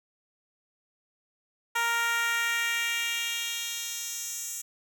10% pulse tone with high-pass filter sweep, 466.2 Hz, A#4, in tune, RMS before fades -30 dBFS, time 1.75-4.62 s, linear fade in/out 10 ms, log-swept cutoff 1000 to 7400 Hz, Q 1.6, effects none

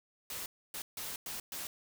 white noise bursts at uneven times, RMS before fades -41 dBFS, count 5, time 0.3-0.46 / 0.74-0.82 / 0.97-1.16 / 1.26-1.4 / 1.52-1.67 s, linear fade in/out 2 ms, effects none

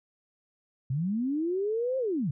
sine linear two-way sweep, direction up then down, 122.3 to 535 to 122.3 Hz, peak -26 dBFS, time 0.9-2.31 s, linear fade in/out 5 ms, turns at 1.98 s, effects none

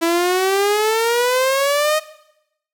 sawtooth exponential sweep, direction up, 329.6 to 626 Hz, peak -11 dBFS, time 0.01-2 s, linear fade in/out 20 ms, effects noise-tail reverb RT60 0.8 s tail -17 dB re dry

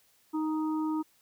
harmonic tone, 311.8 Hz, D#4, 4 cents sharp, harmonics 1 / 3 / 4, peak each -28 / -38 / -43 dBFS, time 0.33-1.03 s, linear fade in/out 20 ms, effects white hiss -66 dBFS RMS until 1.21 s

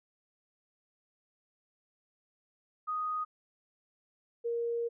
sine tone pair in turn, 1244.5 / 468.6 Hz, D#6 / A#4, 0 / +9 cents, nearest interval octave + perfect fourth, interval 1691 cents, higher first, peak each -31 / -30 dBFS, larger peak second, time 2.87-3.25 / 4.44-4.89 s, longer second, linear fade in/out 20 ms, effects none

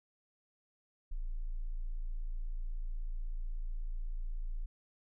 sine tone, 28.13 Hz, A0, 39 cents sharp, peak -34 dBFS, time 1.11-4.66 s, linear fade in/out 10 ms, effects none

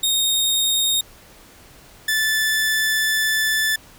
sawtooth tone pair in turn, 3710 / 1750.9 Hz, A#7 / A6, -9 / -9 cents, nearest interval octave + minor second, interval 1300 cents, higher first, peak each -14 dBFS, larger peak neither, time 0.03-1.01 / 2.08-3.76 s, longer second, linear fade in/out 5 ms, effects pink hiss -47 dBFS RMS until 3.98 s

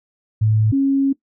sine tone pair in turn, 108.6 / 273.7 Hz, A2 / C#4, -22 / -22 cents, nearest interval octave + major third, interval 1600 cents, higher second, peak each -13 dBFS, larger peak neither, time 0.41-0.72 / 0.72-1.13 s, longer second, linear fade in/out 10 ms, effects noise-tail reverb RT60 0.1 s tail -18 dB re dry

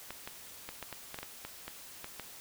clicks, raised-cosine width 0.3 ms, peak -24 dBFS, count 12, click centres 0.106 / 0.275 / 0.69 / 0.827 / 0.927 / 1.144 / 1.188 / 1.23 / 1.45 / 1.68 / 2.044 / 2.197 s, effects white hiss -50 dBFS RMS until 2.4 s

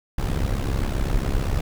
brown noise with amplitude modulation, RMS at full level -19 dBFS, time 0.18-1.61 s, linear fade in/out 5 ms, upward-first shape sine, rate 67.6 Hz, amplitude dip 80%, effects none

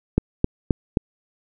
click train, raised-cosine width 3 ms, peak -3 dBFS, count 4, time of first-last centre 0.18-0.972 s, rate 3.79 Hz, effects none

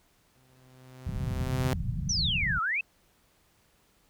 sawtooth tone with exponential growth, 128.7 Hz, C3, 28 cents flat, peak -21 dBFS, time 0.35-1.73 s, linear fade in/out 0 ms, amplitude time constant 300 ms
white low-pass noise, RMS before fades -32 dBFS, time 1.06-2.59 s, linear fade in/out 5 ms, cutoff 180 Hz, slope 48 dB/octave
sine exponential two-way sweep, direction down then up, 6170 to 1257 to 2700 Hz, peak -26 dBFS, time 2.09-2.81 s, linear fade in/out 5 ms, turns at 2.61 s
effects pink hiss -66 dBFS RMS until 4.09 s

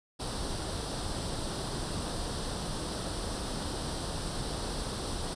pink noise with comb filter, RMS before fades -35 dBFS, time 0.19-5.35 s, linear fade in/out 20 ms, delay 0.22 ms, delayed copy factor +0.65, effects resampled to 22050 Hz

